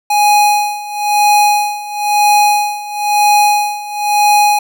square tone with tremolo, 830.6 Hz, G#5, in tune, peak -7 dBFS, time 0.1-4.59 s, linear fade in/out 5 ms, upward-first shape sine, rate 1 Hz, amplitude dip 85%, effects none

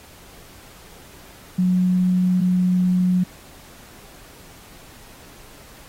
sine tone pair in turn, 182.3 / 181.65 Hz, F#3 / F#3, -25 / -32 cents, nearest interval unison, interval 7 cents, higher first, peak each -15 dBFS, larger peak neither, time 1.58-2.41 / 2.41-3.24 s, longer neither, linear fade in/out 10 ms, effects pink hiss -46 dBFS RMS until 5.88 s + AAC 48 kbps

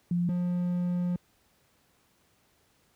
sine / triangle tone pair in turn, 174.5 / 177.24 Hz, F3 / F3, -1 / +26 cents, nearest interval unison, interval 27 cents, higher second, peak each -24 / -24 dBFS, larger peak neither, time 0.11-0.29 / 0.29-1.16 s, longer second, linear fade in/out 2 ms, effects pink hiss -67 dBFS RMS until 2.95 s + high-pass 60 Hz 12 dB/octave

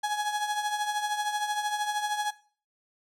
35% pulse tone with tremolo, 837 Hz, G#5, 13 cents sharp, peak -23 dBFS, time 0.03-2.31 s, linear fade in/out 10 ms, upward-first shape triangle, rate 13 Hz, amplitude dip 65%, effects noise-tail reverb RT60 0.4 s tail -17 dB re dry + low-pass 12000 Hz 12 dB/octave

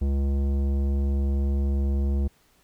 sine tone with tanh clipping, 69.3 Hz, C#2, in tune, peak -23 dBFS, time 0.01-2.28 s, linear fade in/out 10 ms, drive 14 dB, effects pink hiss -62 dBFS RMS until 2.63 s

